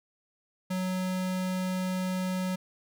square tone, 185 Hz, F#3, in tune, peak -29 dBFS, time 0.7-2.56 s, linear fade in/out 10 ms, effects none

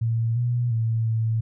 sine tone with pitch steps, 114.5 / 121 / 113.2 / 112.3 Hz, A#2 / B2 / A2 / A2, -31 / -35 / +50 / +36 cents, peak -20 dBFS, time 0.01-1.41 s, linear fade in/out 10 ms, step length 350 ms, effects none

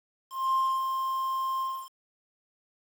triangle tone with ADSR envelope, 1056 Hz, C6, 16 cents sharp, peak -19 dBFS, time 0.3-1.9 s, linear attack 240 ms, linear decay 280 ms, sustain -6 dB, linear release 280 ms, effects tanh soft clip ceiling -18 dBFS + 8-bit

